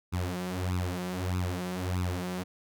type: tone with flanger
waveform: sawtooth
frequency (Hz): 90.7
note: F#2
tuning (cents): -34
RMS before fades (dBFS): -32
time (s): 0.12-2.44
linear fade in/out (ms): 20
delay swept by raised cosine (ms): 0.78 to 5.88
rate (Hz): 1.6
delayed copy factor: +0.85
effects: none